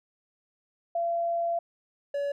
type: tone pair in turn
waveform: sine / triangle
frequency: 681 / 568 Hz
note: F5 / C#5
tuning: -44 / +42 cents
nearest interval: minor third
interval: 314 cents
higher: first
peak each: -25 dBFS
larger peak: neither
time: 0.95-1.59 / 2.14-2.32 s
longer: first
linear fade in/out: 5 ms
effects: none